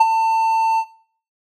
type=tone with ADSR envelope; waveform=triangle; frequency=895 Hz; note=A5; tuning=29 cents sharp; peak=-4 dBFS; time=0-0.85 s; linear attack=9 ms; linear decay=31 ms; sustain=-8 dB; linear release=63 ms; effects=noise-tail reverb RT60 0.5 s tail -17 dB re dry